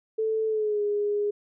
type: tone with pitch glide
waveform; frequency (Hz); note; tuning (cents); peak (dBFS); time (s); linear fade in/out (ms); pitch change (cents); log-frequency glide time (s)
sine; 440 to 412.9; A4 to G#4; 0 to -10; -23; 0.18-1.31; 10; -110; 0.47-0.82
effects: none